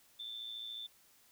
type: tone with amplitude modulation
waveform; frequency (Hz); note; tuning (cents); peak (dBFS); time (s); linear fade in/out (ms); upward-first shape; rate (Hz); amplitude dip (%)
sine; 3537; A7; +8; -39; 0.19-0.87; 10; sine; 114; 60
effects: white hiss -66 dBFS RMS until 1.31 s